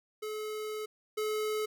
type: tone pair in turn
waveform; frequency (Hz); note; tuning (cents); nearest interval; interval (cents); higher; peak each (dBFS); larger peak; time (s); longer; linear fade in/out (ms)
square; 429 / 429; A4 / A4; -44 / -44; unison; 0; neither; -36 / -31; second; 0.22-0.86 / 1.17-1.66; first; 10
effects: none